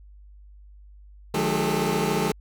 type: tone cluster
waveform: 25% pulse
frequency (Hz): 153.9 / 181 / 213.3 / 403.6 / 440.9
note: D#3 / F#3 / G#3 / G#4 / A4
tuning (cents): -19 / -38 / +46 / -49 / +4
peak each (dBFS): -25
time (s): 1.34-2.32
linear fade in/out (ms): 5
effects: added 50 Hz sine -45 dBFS peak until 2.4 s